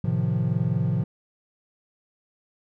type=chord; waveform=triangle; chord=F dominant seventh; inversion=first; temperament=equal; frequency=110 / 130.81 / 155.56 / 174.61 Hz; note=A2 / C3 / Eb3 / F3; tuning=0 / 0 / 0 / 0 cents; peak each=-25 / -24 / -26 / -25 dBFS; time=0.04-1.04 s; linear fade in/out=5 ms; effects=none